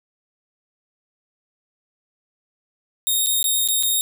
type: tone with dropouts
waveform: 10% pulse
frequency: 3712 Hz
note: A#7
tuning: 8 cents flat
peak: -10 dBFS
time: 3.07-4.01 s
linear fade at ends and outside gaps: 0 ms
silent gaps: 3.262-3.269 / 3.428-3.442 / 3.676-3.686 / 3.827-3.833 s
effects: none